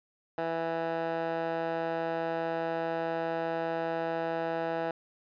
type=tone with band-pass filter; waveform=15% pulse; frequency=164.81 Hz; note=E3; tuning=in tune; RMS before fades=-32 dBFS; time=0.38-4.91 s; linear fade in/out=2 ms; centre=850 Hz; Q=1.5; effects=resampled to 11025 Hz